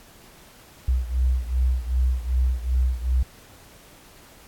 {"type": "beating tone pair", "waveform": "sine", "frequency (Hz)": [62.2, 64.8], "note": ["B1", "C2"], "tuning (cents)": [13, -16], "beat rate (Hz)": 2.6, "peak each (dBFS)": [-21, -24], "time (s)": [0.88, 3.23], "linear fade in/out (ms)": 5, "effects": ["pink hiss -50 dBFS RMS until 4.47 s", "AAC 64 kbps"]}